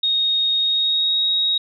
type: tone with pitch glide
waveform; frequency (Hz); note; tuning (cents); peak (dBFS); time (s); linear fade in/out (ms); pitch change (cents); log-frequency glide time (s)
sine; 3729 to 3783; A#7 to A#7; 0 to +25; -16; 0.03-1.58; 5; +25; 0.58-1.22
effects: none